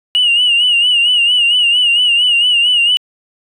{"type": "tone with vibrato", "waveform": "sine", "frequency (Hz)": 2879, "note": "F#7", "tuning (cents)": -48, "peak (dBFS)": -7, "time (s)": [0.15, 2.97], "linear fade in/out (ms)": 0, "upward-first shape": "sine", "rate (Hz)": 4.4, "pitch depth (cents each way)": 70, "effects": ["tanh soft clip ceiling -5 dBFS"]}